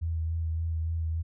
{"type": "tone with vibrato", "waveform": "sine", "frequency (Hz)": 81.5, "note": "E2", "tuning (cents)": -19, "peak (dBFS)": -27, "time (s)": [0.01, 1.23], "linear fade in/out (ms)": 20, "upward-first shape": "sine", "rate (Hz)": 3.5, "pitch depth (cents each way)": 24, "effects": []}